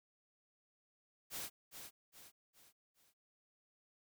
white noise with echo, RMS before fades -44 dBFS, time 1.3-1.5 s, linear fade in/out 50 ms, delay 410 ms, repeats 4, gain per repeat -7 dB, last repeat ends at 3.14 s, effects none

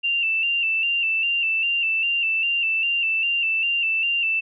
sine tone with vibrato, 2717 Hz, F7, 48 cents flat, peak -19 dBFS, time 0.03-4.41 s, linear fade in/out 20 ms, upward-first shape square, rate 2.5 Hz, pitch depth 41 cents each way, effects none

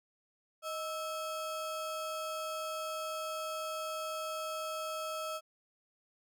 square ring-modulated tone, 970 Hz, B5, 31 cents flat, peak -34 dBFS, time 0.62-5.41 s, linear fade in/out 50 ms, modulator 344 Hz, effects none

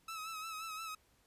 sawtooth tone with vibrato, 1295 Hz, E6, 31 cents flat, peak -38 dBFS, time 0.08-0.95 s, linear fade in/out 5 ms, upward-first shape sine, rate 5.7 Hz, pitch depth 48 cents each way, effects pink hiss -71 dBFS RMS until 1.26 s + resampled to 32000 Hz

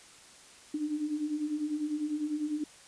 sine beating tone pair, 292 / 302 Hz, D4 / D4, -10 / +48 cents, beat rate 10 Hz, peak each -37 / -31 dBFS, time 0.74-2.64 s, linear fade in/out 5 ms, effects white hiss -54 dBFS RMS until 2.87 s + resampled to 22050 Hz

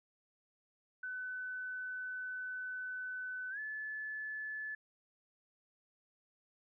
sine tone with pitch glide, 1506 to 1729.9 Hz, F#6 to A6, +30 to -30 cents, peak -39 dBFS, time 1.03-4.75 s, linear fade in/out 5 ms, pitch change +240 cents, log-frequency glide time 3.5-3.59 s, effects none

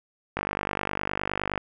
click train, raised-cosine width 0.5 ms, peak -11 dBFS, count 61, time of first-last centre 0.37-1.577 s, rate 49.7 Hz, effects none

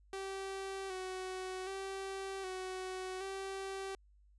sawtooth tone with vibrato, 380 Hz, F#4, 46 cents sharp, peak -36 dBFS, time 0.13-3.95 s, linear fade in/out 2 ms, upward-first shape square, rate 0.65 Hz, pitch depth 33 cents each way, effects added 50 Hz sine -62 dBFS peak until 4.38 s + resampled to 24000 Hz

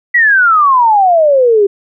sine exponential sweep, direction down, 1975.5 to 389.9 Hz, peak -5 dBFS, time 0.14-1.67 s, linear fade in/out 10 ms, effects none

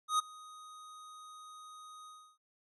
square tone with ADSR envelope, 1248 Hz, D#6, 5 cents sharp, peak -26 dBFS, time 0.08-2.38 s, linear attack 110 ms, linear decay 14 ms, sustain -24 dB, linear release 310 ms, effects AAC 32 kbps

